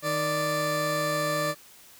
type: tone pair together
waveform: 20% pulse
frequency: 155.45 / 587.3 Hz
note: D#3 / D5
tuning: -1 / 0 cents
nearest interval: octave + major seventh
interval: 2301 cents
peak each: -27 / -21 dBFS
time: 0.02-1.55 s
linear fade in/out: 50 ms
effects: white hiss -52 dBFS RMS until 1.99 s